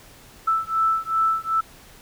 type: beating tone pair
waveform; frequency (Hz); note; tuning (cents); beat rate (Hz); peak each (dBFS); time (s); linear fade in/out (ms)
sine; 1318.5 / 1321.1; E6 / E6; 0 / +3; 2.6; -22; 0.47-1.61; 10
effects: pink hiss -48 dBFS RMS until 2.01 s